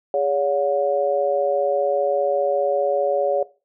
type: tone with amplitude modulation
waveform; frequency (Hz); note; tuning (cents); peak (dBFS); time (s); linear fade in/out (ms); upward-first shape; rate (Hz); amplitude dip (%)
sine; 566; C#5; +36; -13; 0.14-3.43; 2; sine; 155; 95
effects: noise-tail reverb RT60 0.3 s tail -19 dB re dry